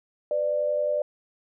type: tone pair together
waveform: sine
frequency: 502 / 592.9 Hz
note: B4 / D5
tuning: +28 / +16 cents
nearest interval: minor third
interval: 288 cents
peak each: -30 / -23 dBFS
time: 0.31-1.02 s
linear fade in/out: 2 ms
effects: none